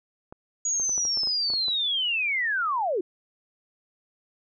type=clicks; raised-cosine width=1 ms; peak=-27 dBFS; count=11; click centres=0.325 / 0.799 / 0.894 / 0.979 / 1.052 / 1.173 / 1.234 / 1.273 / 1.502 / 1.537 / 1.683 s
type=linear sweep; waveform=sine; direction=down; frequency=6800 to 328.3 Hz; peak=-23 dBFS; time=0.65-3.01 s; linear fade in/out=5 ms
effects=none